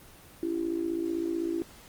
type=tone with amplitude modulation; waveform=sine; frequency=334.5 Hz; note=E4; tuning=25 cents sharp; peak=-24 dBFS; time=0.43-1.62 s; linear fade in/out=0 ms; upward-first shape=sine; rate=55.8 Hz; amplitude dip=80%; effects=pink hiss -52 dBFS RMS until 1.88 s + Opus 24 kbps